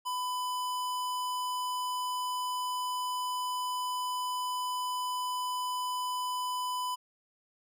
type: tone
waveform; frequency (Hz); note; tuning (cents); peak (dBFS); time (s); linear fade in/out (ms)
square; 1000; B5; +21; -32; 0.05-6.96; 20
effects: none